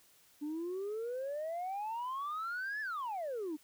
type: exponential two-way sweep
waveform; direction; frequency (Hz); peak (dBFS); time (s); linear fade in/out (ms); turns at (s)
sine; up then down; 288.7 to 1760 to 288.7; -34; 0.41-3.57; 20; 2.81
effects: tanh soft clip ceiling -34 dBFS + white hiss -65 dBFS RMS until 3.63 s